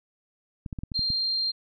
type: clicks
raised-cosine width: 5 ms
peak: -21 dBFS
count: 7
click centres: 0.662 / 0.728 / 0.788 / 0.835 / 0.918 / 0.993 / 1.103 s
type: tone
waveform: sine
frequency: 4186 Hz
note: C8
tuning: in tune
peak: -24 dBFS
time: 0.94-1.52 s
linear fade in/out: 20 ms
effects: none